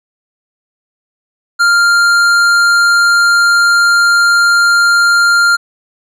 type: tone with hard clipping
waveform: sine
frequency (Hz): 1396.9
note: F6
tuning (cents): 0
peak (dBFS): -8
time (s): 1.59-5.57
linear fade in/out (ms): 20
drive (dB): 11
effects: none